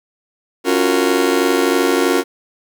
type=chord; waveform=40% pulse; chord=Gb major seventh; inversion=second; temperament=just; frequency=277.5 / 346.9 / 370 / 462.5 Hz; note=Db4 / F4 / Gb4 / Bb4; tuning=+2 / -12 / 0 / -14 cents; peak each=-18 dBFS; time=0.64-2.24 s; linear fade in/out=50 ms; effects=8-bit